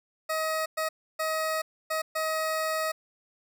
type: tone bursts at uneven times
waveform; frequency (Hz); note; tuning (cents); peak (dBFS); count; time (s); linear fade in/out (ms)
20% pulse; 633; D#5; +30; -22; 5; 0.29-0.66 / 0.77-0.89 / 1.19-1.62 / 1.9-2.02 / 2.15-2.92; 10
effects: none